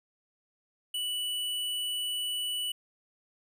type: tone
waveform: square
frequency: 2960 Hz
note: F#7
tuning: in tune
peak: -31 dBFS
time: 0.94-2.72 s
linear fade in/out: 5 ms
effects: none